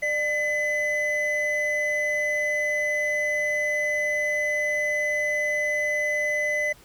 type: tone pair together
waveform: triangle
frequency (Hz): 598.4 / 2015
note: D5 / B6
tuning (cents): +32 / +34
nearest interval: octave + major sixth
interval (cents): 2102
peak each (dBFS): -26 / -22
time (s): 0.02-6.73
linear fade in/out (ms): 10
effects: pink hiss -53 dBFS RMS until 6.84 s